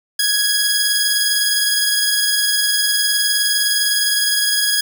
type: tone pair together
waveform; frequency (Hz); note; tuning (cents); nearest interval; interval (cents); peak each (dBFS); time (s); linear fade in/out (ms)
15% pulse; 1661.2 / 4964; G#6 / D#8; 0 / -5; octave + perfect fifth; 1895; -11; 0.19-4.81; 5
effects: none